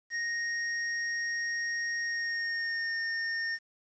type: tone with pitch glide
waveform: square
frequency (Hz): 1865 to 1828.7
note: A#6 to A#6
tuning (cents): 0 to -34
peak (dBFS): -31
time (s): 0.1-3.59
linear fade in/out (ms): 50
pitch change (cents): -34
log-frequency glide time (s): 2.01-2.98
effects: resampled to 16000 Hz + 10-bit